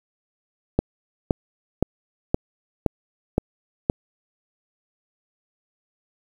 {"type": "click train", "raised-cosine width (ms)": 2, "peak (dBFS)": -4, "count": 7, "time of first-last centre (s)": [0.79, 3.899], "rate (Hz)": 1.93, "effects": ["7-bit"]}